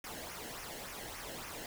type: noise with flanger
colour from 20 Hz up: pink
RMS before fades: -45 dBFS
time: 0.04-1.66 s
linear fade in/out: 2 ms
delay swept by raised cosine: 0.24 to 0.86 ms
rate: 3.5 Hz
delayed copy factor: -0.6
effects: none